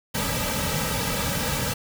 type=noise with comb filter; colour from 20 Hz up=pink; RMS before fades=-26 dBFS; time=0.14-1.74 s; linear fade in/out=10 ms; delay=2.8 ms; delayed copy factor=-1; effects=none